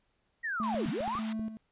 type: linear two-way sweep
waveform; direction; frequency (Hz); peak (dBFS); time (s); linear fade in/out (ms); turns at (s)
sine; down then up; 1928 to 130.81 to 1291; -31; 0.43-1.2; 20; 0.89
type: tone with tremolo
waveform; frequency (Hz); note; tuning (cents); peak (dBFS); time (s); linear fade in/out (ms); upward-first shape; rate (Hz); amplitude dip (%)
triangle; 220; A3; 0; -30; 0.6-1.57; 0; square; 1.7; 65
type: high-pass noise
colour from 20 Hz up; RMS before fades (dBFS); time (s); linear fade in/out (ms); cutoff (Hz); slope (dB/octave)
pink; -44; 0.63-1.33; 5; 730; 48
type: clicks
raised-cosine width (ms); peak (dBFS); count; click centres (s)
3; -30; 6; 0.745 / 0.859 / 1.006 / 1.078 / 1.153 / 1.395
effects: pink hiss -75 dBFS RMS until 1.71 s + resampled to 8000 Hz